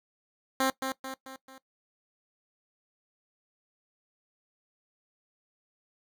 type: tone with echo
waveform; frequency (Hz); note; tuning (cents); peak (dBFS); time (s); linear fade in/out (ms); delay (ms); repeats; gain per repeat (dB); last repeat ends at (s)
10% pulse; 264.7; C4; +20; -16; 0.6-0.7; 2; 220; 4; -6; 1.58
effects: noise-tail reverb RT60 0.1 s tail -19 dB re dry